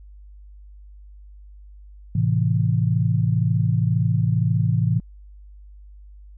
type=chord; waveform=sine; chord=A minor; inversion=none; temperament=just; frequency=110 / 132 / 165 Hz; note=A2 / C3 / E3; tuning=0 / +16 / +2 cents; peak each=-20 / -22 / -22 dBFS; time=2.15-5 s; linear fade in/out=5 ms; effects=added 50 Hz sine -41 dBFS peak until 6.37 s